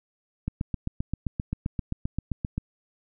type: click train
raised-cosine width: 5 ms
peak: -15 dBFS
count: 17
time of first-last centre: 0.48-2.58 s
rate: 7.62 Hz
effects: none